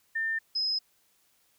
sine tone pair in turn, 1800 / 5091 Hz, A6 / D#8, +39 / +39 cents, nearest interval octave + tritone, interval 1800 cents, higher second, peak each -27 / -26 dBFS, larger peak second, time 0.15-0.39 / 0.55-0.79 s, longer neither, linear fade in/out 10 ms, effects white hiss -68 dBFS RMS until 1.58 s

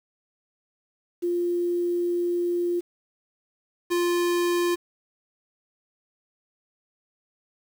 sine / square tone pair in turn, 349.2 / 349.2 Hz, F4 / F4, 0 / 0 cents, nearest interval unison, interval 0 cents, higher neither, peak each -22 dBFS, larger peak neither, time 1.22-2.81 / 3.9-4.76 s, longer first, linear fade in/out 20 ms, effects 8-bit

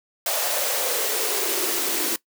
white noise with high-pass filter sweep, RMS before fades -24 dBFS, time 0.26-2.16 s, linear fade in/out 2 ms, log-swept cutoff 630 to 300 Hz, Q 5.3, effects noise-tail reverb RT60 0.1 s tail -20 dB re dry

